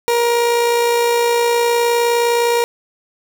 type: tone with amplitude modulation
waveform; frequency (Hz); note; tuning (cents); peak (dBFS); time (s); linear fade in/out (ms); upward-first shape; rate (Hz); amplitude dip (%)
30% pulse; 472.9; A#4; +25; -9; 0.08-2.64; 0; sine; 59.5; 30
effects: none